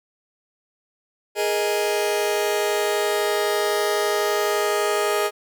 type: chord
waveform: sawtooth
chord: Ab suspended second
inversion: none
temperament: just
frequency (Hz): 415.3 / 467.2 / 623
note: Ab4 / Bb4 / Eb5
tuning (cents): 0 / +4 / +2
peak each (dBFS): -18 / -24 / -21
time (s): 1.35-5.31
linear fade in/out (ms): 50
effects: none